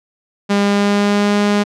sawtooth tone with pitch glide, 201.9 to 205.5 Hz, G#3 to G#3, -49 to -18 cents, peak -8 dBFS, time 0.49-1.64 s, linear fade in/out 20 ms, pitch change +31 cents, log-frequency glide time 0.62-1.39 s, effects low-pass 6000 Hz 12 dB/octave

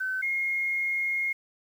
sine tone pair in turn, 1525 / 2146 Hz, G6 / C7, -48 / +43 cents, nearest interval tritone, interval 591 cents, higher second, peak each -27 / -25 dBFS, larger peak second, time 0-0.22 / 0.22-1.33 s, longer second, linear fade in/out 10 ms, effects 9-bit

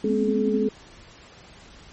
sine tone cluster, 208.7 / 240.6 / 256.4 / 268 / 427.9 Hz, G#3 / B3 / C4 / C4 / A4, +9 / -45 / -35 / +42 / -48 cents, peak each -24 / -29 / -29 / -28 / -23 dBFS, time 0.04-0.69 s, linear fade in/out 5 ms, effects pink hiss -48 dBFS RMS until 1.92 s + MP3 32 kbps

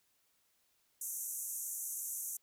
white band-pass noise, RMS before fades -41 dBFS, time 1.01-2.37 s, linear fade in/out 5 ms, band 6000 to 14000 Hz, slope 96 dB/octave, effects white hiss -75 dBFS RMS until 2.42 s

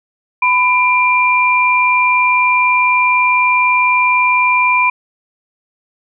sine tone pair together, 1000 / 2378 Hz, B5 / D7, +21 / +21 cents, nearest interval octave + minor third, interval 1500 cents, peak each -12 dBFS, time 0.42-4.9 s, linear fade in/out 5 ms, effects none

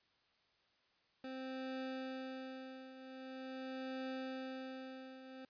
25% pulse tone with tremolo, 261.6 Hz, C4, in tune, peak -37 dBFS, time 1.24-5.45 s, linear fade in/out 2 ms, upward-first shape triangle, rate 0.44 Hz, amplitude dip 75%, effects white hiss -75 dBFS RMS until 5.49 s + resampled to 11025 Hz

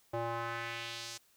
square tone with band-pass filter sweep, 116.54 Hz, A#2, in tune, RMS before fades -39 dBFS, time 0.13-1.18 s, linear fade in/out 10 ms, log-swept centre 630 to 6300 Hz, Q 1.5, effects white hiss -68 dBFS RMS until 1.36 s

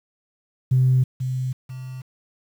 sine tone with echo, 128.7 Hz, C3, 28 cents flat, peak -13 dBFS, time 0.71-1.04 s, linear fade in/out 10 ms, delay 490 ms, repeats 2, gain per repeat -9 dB, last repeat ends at 2.02 s, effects tanh soft clip ceiling -9 dBFS + 8-bit

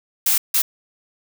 blue noise bursts at uneven times, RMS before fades -17 dBFS, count 2, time 0.26-0.38 / 0.54-0.62 s, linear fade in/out 5 ms, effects none

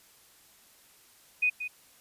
sine tone with echo, 2489 Hz, D#7, in tune, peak -22 dBFS, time 1.42-1.5 s, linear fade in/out 10 ms, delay 180 ms, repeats 1, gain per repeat -10 dB, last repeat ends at 1.68 s, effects white hiss -59 dBFS RMS until 2 s + resampled to 32000 Hz

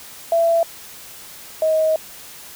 sine tone pair in turn, 669 / 631.5 Hz, E5 / D#5, +25 / +26 cents, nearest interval minor second, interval 99 cents, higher first, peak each -13 / -14 dBFS, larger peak first, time 0.32-0.63 / 1.62-1.96 s, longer second, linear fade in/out 2 ms, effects white hiss -39 dBFS RMS until 2.55 s

